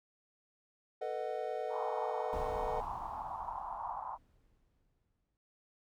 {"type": "chord", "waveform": "triangle", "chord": "B dominant seventh", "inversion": "third", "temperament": "just", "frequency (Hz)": [444.5, 493.9, 617.4, 740.8], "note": ["A4", "B4", "D#5", "F#5"], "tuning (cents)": [18, 0, -14, 2], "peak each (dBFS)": -39, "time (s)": [1.01, 2.81], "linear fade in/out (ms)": 10}
{"type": "band-pass noise", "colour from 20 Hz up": "white", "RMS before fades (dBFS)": -41, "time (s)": [1.69, 4.18], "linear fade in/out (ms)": 50, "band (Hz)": [780, 1000], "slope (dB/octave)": 48}
{"type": "noise with exponential decay", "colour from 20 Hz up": "brown", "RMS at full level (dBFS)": -41, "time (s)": [2.33, 5.37], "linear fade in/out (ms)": 0, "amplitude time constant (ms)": 660}
{"effects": []}